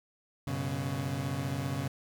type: chord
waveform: 30% pulse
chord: F# suspended fourth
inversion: none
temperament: equal with one note detuned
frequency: 94.93 / 123.47 / 138.59 Hz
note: F#2 / B2 / C#3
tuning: +45 / 0 / 0 cents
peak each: -36 / -35 / -31 dBFS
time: 0.47-1.88 s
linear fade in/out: 5 ms
effects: none